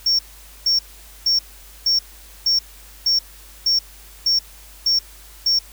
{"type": "tone bursts", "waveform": "triangle", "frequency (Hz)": 5490, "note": "F8", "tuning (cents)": -31, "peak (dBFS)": -13, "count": 10, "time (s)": [0.06, 5.59], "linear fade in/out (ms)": 5, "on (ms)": 130, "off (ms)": 470, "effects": ["added 50 Hz sine -44 dBFS peak until 5.72 s", "white hiss -45 dBFS RMS until 5.72 s"]}